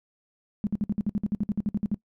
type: tone bursts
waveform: sine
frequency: 207.6 Hz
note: G#3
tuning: in tune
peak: -22 dBFS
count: 16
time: 0.64-1.944 s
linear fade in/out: 0 ms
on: 29 ms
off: 56 ms
effects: noise-tail reverb RT60 0.1 s tail -21 dB re dry